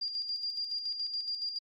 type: tone with tremolo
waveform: sine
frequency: 4793 Hz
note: D8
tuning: 34 cents sharp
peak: -31 dBFS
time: 0.01-1.59 s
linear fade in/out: 10 ms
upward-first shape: square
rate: 7.1 Hz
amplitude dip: 50%
effects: Opus 48 kbps